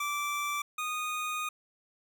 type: tone pair in turn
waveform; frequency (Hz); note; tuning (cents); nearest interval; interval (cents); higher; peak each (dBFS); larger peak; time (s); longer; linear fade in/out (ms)
25% pulse; 1167 / 1236.4; D6 / D#6; -11 / -11; minor second; 100; second; -27 / -28; first; 0-0.62 / 0.78-1.49; second; 5
effects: none